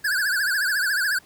square tone with vibrato, 1581 Hz, G6, 14 cents sharp, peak -21 dBFS, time 0.04-1.19 s, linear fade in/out 10 ms, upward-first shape triangle, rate 14 Hz, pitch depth 180 cents each way, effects pink hiss -54 dBFS RMS until 1.25 s + high-pass 60 Hz 12 dB/octave

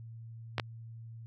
clicks, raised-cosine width 0.3 ms, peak -14 dBFS, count 2, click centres 0.582 / 0.598 s, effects added 114 Hz sine -44 dBFS peak until 1.26 s

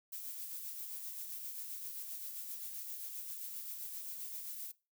violet noise with tremolo, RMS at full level -43 dBFS, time 0.12-4.72 s, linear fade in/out 10 ms, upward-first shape sine, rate 7.6 Hz, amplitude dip 35%, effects noise-tail reverb RT60 0.3 s tail -21 dB re dry

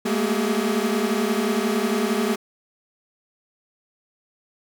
45% pulse tone cluster, 208.7 / 223.7 / 234.8 / 386.3 / 421.4 Hz, G#3 / A3 / A#3 / G4 / G#4, +9 / +29 / +13 / -25 / +25 cents, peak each -27 dBFS, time 0.05-2.36 s, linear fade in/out 10 ms, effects none

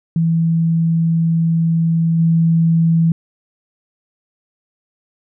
sine tone with level steps, 164.81 Hz, E3, in tune, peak -12 / -10 dBFS, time 0.16-3.12 s, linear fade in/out 2 ms, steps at 2.18 s, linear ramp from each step 20 ms, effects none

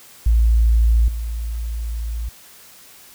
sine tone with level steps, 56.6 Hz, A1, 50 cents sharp, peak -11 / -22 dBFS, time 0.26-2.29 s, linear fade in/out 5 ms, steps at 1.08 s, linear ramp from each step 2 ms, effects white hiss -45 dBFS RMS until 3.14 s

